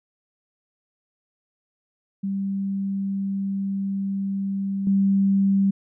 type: tone with level steps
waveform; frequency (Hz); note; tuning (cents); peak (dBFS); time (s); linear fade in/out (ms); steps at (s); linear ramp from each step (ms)
sine; 196; G3; 0; -23 / -16; 2.23-5.71; 10; 4.87; 2
effects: none